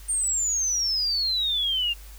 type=exponential sweep; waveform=sine; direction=down; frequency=8890 to 2760 Hz; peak=-22 dBFS; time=0.08-1.94 s; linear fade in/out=20 ms; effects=added 50 Hz sine -41 dBFS peak until 2.18 s + white hiss -50 dBFS RMS until 2.18 s